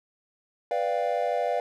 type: chord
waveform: triangle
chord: G dominant seventh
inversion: first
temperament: equal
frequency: 493.9 / 587.3 / 698.5 / 784 Hz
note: B4 / D5 / F5 / G5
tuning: 0 / 0 / 0 / 0 cents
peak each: -28 / -27 / -26 / -32 dBFS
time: 0.71-1.6 s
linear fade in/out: 2 ms
effects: none